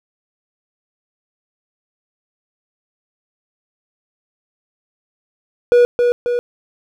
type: tone with echo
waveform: triangle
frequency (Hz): 484.2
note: B4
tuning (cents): -34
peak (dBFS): -5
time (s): 5.72-5.85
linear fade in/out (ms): 0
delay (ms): 270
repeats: 2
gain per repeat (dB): -4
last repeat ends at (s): 6.39
effects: none